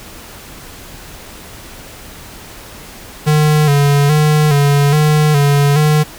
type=tone with vibrato; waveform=square; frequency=147.2 Hz; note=D3; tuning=4 cents sharp; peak=-9 dBFS; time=3.26-6.04 s; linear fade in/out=20 ms; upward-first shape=square; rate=1.2 Hz; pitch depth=54 cents each way; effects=pink hiss -34 dBFS RMS until 6.18 s